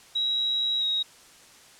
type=tone with pitch glide; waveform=sine; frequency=3856 to 3794 Hz; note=B7 to A#7; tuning=-42 to +30 cents; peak=-23 dBFS; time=0.15-1.03 s; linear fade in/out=10 ms; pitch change=-28 cents; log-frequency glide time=0.79-0.84 s; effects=white hiss -52 dBFS RMS until 1.79 s + low-pass 9000 Hz 12 dB/octave